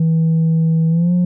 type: tone with pitch glide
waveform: sine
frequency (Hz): 162.3 to 178.01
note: E3 to F3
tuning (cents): -27 to +33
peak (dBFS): -9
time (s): 0-1.25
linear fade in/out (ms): 5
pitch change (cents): +160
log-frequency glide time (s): 0.89-1.13
effects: tanh soft clip ceiling -10 dBFS